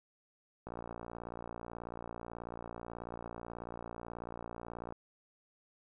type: click train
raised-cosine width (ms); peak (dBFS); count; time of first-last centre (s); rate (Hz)
1; -29; 249; 0.67-4.924; 58.3
effects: none